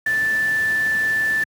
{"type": "tone in noise", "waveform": "sine", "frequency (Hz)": 1760, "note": "A6", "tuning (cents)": 0, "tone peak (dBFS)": -17, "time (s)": [0.06, 1.44], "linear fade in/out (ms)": 5, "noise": "pink", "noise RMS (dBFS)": -35, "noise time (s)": [0.06, 1.44], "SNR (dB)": 15, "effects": ["high-pass 100 Hz 12 dB/octave"]}